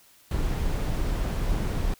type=noise; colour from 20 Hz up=brown; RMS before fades=-26 dBFS; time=0.31-1.94 s; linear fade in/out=2 ms; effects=white hiss -57 dBFS RMS until 1.99 s